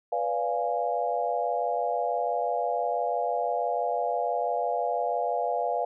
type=chord; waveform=sine; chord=B diminished seventh; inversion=none; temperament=equal with one note detuned; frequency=493.9 / 579.9 / 698.5 / 830.6 Hz; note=B4 / D5 / F5 / Ab5; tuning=0 / -22 / 0 / 0 cents; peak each=-31 / -32 / -28 / -32 dBFS; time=0.12-5.85 s; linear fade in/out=5 ms; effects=none